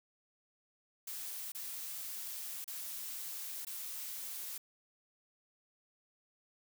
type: noise with dropouts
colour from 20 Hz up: blue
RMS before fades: -43 dBFS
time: 1.07-4.58 s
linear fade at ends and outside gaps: 5 ms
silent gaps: 1.52-1.548 / 2.644-2.677 / 3.65-3.668 s
effects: none